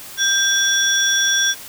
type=tone cluster; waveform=sine; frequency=1580 / 3425 / 5680 Hz; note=G6 / A7 / F8; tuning=+13 / -47 / +28 cents; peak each=-18 dBFS; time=0.17-1.55 s; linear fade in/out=50 ms; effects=tanh soft clip ceiling -6 dBFS + white hiss -36 dBFS RMS until 1.68 s